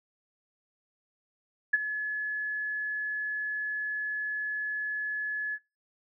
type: tone with ADSR envelope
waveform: sine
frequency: 1707 Hz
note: G#6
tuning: 47 cents sharp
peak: -17 dBFS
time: 1.73-5.59 s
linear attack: 10 ms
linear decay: 27 ms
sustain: -12 dB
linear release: 53 ms
effects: noise-tail reverb RT60 0.3 s tail -26 dB re dry